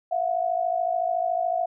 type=tone pair together; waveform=sine; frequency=671.2 / 725 Hz; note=E5 / F#5; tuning=+31 / -35 cents; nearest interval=minor second; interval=134 cents; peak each=-25 dBFS; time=0.11-1.66 s; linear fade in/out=10 ms; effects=none